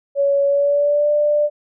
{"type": "tone with pitch glide", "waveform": "sine", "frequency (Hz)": [561, 592.3], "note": ["C#5", "D5"], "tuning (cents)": [21, 15], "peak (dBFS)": -13, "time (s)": [0.15, 1.5], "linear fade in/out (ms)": 50, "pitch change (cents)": 94, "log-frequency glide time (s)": [0.46, 1.1], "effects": []}